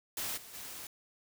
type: noise with level steps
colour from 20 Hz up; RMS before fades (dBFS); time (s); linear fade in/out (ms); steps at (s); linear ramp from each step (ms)
white; -37 / -51 / -45; 0.17-0.87; 2; 0.36 / 0.53; 20
effects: none